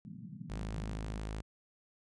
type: band-pass noise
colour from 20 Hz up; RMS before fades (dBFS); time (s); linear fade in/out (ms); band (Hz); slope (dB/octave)
white; -47; 0.05-1.19; 0; 120 to 220; 48
type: tone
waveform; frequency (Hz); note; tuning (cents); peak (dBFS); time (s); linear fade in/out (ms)
sawtooth; 53.1; G#1; +39; -34; 0.49-1.42; 20
effects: resampled to 22050 Hz